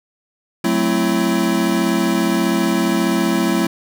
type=chord; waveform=square; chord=F# half-diminished seventh; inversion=none; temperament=equal with one note detuned; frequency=185 / 220 / 261.6 / 334.4 Hz; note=F#3 / A3 / C4 / E4; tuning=0 / 0 / 0 / +25 cents; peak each=-22 / -21 / -23 / -20 dBFS; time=0.64-3.67 s; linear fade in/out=5 ms; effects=none